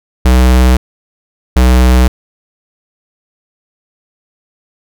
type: tone pair in turn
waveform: square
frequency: 63 / 62.69 Hz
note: B1 / B1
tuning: +35 / +27 cents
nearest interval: unison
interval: 8 cents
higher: first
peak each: -5 dBFS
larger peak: neither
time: 0.25-0.77 / 1.56-2.08 s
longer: neither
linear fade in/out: 5 ms
effects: none